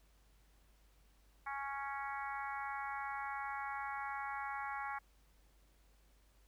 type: harmonic tone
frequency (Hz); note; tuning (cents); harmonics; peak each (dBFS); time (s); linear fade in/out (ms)
277.2; C#4; 0; 3 / 4 / 5 / 6 / 7 / 8; -43 / -45 / -47 / -49 / -50 / -51; 1.46-4.99; 10
effects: added 50 Hz sine -66 dBFS peak until 6.47 s + pink hiss -73 dBFS RMS until 6.47 s